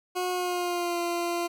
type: tone with pitch glide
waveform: 20% pulse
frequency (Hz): 362.7 to 344.9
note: F#4 to F4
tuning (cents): -34 to -22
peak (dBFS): -22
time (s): 0.15-1.48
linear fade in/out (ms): 20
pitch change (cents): -88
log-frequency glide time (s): 0.31-0.99
effects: none